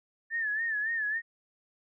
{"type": "tone with vibrato", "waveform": "sine", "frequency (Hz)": 1765, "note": "A6", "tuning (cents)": 5, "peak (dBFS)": -28, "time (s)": [0.3, 1.22], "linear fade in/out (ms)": 50, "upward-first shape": "sine", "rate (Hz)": 3.6, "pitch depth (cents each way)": 91, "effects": []}